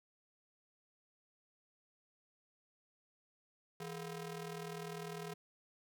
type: ring-modulated tone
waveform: sawtooth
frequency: 290 Hz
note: D4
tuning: 22 cents flat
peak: -36 dBFS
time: 3.8-5.34 s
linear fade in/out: 5 ms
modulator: 125 Hz
effects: none